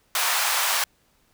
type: high-pass noise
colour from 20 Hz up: pink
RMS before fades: -23 dBFS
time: 0.15-0.84 s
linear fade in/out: 2 ms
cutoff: 790 Hz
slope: 24 dB/octave
effects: pink hiss -64 dBFS RMS until 1.33 s